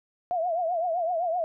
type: tone with vibrato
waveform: sine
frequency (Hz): 686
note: F5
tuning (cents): -31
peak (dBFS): -24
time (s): 0.31-1.44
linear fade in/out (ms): 0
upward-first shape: triangle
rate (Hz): 7.8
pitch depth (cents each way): 140
effects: none